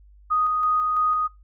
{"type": "tone with tremolo", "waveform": "sine", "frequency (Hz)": 1244.5, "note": "D#6", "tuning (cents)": 0, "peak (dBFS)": -18, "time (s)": [0.3, 1.28], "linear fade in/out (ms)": 20, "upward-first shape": "square", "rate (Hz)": 3, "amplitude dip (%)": 25, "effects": ["noise-tail reverb RT60 0.2 s tail -20 dB re dry", "added 50 Hz sine -48 dBFS peak until 1.43 s"]}